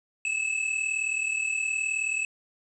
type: tone pair together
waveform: square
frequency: 2598 / 2637 Hz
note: E7 / E7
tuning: -26 / 0 cents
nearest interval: unison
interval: 26 cents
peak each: -28 / -32 dBFS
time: 0.25-2.25 s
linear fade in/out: 2 ms
effects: resampled to 22050 Hz + 9-bit

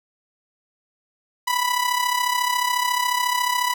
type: tone with amplitude modulation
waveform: sawtooth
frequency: 987.8 Hz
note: B5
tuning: in tune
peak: -13 dBFS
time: 1.47-3.74 s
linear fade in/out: 10 ms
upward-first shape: sine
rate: 34.1 Hz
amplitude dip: 65%
effects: none

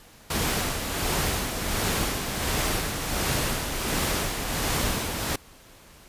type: noise with tremolo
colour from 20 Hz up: pink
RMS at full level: -25 dBFS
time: 0.3-5.36 s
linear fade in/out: 5 ms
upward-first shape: sine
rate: 1.4 Hz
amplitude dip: 45%
effects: pink hiss -51 dBFS RMS until 6.08 s + resampled to 32000 Hz

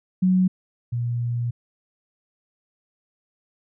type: tone pair in turn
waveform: sine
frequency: 185 / 119.55 Hz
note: F#3 / A#2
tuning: 0 / +44 cents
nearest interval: minor sixth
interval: 756 cents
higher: first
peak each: -15 / -22 dBFS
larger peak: first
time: 0.22-0.48 / 0.92-1.51 s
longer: second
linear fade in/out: 10 ms
effects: none

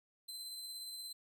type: tone with tremolo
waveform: sawtooth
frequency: 4073 Hz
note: C8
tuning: 47 cents flat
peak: -40 dBFS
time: 0.28-1.13 s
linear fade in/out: 10 ms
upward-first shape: triangle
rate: 17 Hz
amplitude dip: 30%
effects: none

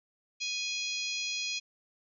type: harmonic tone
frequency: 830.6 Hz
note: G#5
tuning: in tune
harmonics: 3 / 4 / 5 / 6 / 7 / 8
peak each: -36 / -39 / -38 / -41 / -43 / -43 dBFS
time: 0.4-1.6 s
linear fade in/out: 20 ms
effects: none

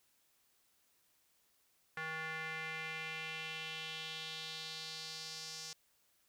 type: tone with band-pass filter sweep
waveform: square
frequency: 159.1 Hz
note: D#3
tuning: 39 cents sharp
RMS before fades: -44 dBFS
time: 1.97-5.73 s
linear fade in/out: 2 ms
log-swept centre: 1700 to 5600 Hz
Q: 2.8
effects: white hiss -74 dBFS RMS until 6.28 s

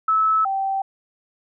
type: tone pair in turn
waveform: sine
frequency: 1302 / 777.3 Hz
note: E6 / G5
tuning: -22 / -15 cents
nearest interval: major sixth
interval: 893 cents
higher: first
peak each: -15 / -20 dBFS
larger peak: first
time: 0.08-0.45 / 0.45-0.82 s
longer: neither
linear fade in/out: 5 ms
effects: none

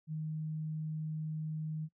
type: tone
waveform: sine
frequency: 155.9 Hz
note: D#3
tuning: 4 cents sharp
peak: -35 dBFS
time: 0.07-1.89 s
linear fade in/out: 50 ms
effects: noise-tail reverb RT60 0.1 s tail -23 dB re dry

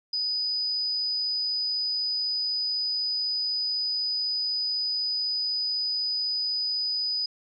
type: tone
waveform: sine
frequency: 4978 Hz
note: D#8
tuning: in tune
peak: -25 dBFS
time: 0.13-7.26 s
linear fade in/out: 5 ms
effects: none

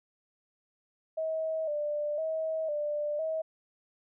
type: tone with vibrato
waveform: sine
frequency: 615 Hz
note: D#5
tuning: 20 cents flat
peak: -29 dBFS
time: 1.17-3.42 s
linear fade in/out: 10 ms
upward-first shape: square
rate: 0.99 Hz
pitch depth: 64 cents each way
effects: none

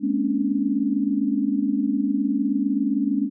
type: tone cluster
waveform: sine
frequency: 211.1 / 238.1 / 267 / 286.5 Hz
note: G#3 / A#3 / C4 / D4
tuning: +29 / +37 / +35 / -43 cents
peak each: -25 / -29 / -25 / -23 dBFS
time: 0-3.3 s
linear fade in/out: 50 ms
effects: none

